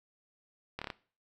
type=slowing click train; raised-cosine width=0.3 ms; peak=-21 dBFS; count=5; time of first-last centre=0.79-0.902 s; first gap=26 ms; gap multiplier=1.05; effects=noise-tail reverb RT60 0.4 s tail -19 dB re dry